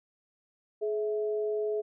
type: tone pair together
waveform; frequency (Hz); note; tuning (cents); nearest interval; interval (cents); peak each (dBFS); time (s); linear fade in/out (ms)
sine; 423.2 / 654.8; G#4 / E5; +33 / -12; minor sixth; 755; -28 / -37; 0.81-1.82; 20
effects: none